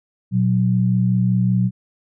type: tone pair together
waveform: sine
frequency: 119.7 / 185 Hz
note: A#2 / F#3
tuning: +46 / 0 cents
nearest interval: minor sixth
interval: 754 cents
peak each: -17 dBFS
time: 0.31-1.71 s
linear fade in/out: 50 ms
effects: none